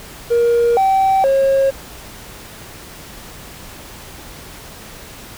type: tone with pitch steps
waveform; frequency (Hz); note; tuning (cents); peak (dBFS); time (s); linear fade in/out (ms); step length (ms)
triangle; 471.8 / 772 / 542; A#4 / G5 / C#5; +21 / -27 / -39; -8; 0.3-1.71; 20; 470
effects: tanh soft clip ceiling -6 dBFS + pink hiss -36 dBFS RMS until 5.37 s